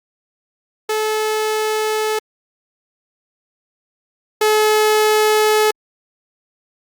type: tone pair in turn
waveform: sawtooth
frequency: 432.2 / 428.7 Hz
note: A4 / A4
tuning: -31 / -45 cents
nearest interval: unison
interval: 14 cents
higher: first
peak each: -13 / -8 dBFS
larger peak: second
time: 0.89-2.19 / 4.41-5.71 s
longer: neither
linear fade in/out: 5 ms
effects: Opus 48 kbps